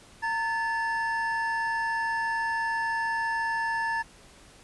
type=tone pair together; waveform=triangle; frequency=914 / 1736.9 Hz; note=A#5 / A6; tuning=-34 / -23 cents; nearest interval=major seventh; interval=1111 cents; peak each=-27 dBFS; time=0.22-4.03 s; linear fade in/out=20 ms; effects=pink hiss -53 dBFS RMS until 4.63 s + resampled to 24000 Hz